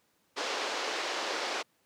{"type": "band-pass noise", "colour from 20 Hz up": "pink", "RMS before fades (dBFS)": -34, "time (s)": [0.36, 1.63], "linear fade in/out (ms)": 20, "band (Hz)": [390, 5800], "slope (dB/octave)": 24, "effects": ["pink hiss -71 dBFS RMS until 1.85 s", "high-pass 150 Hz 12 dB/octave"]}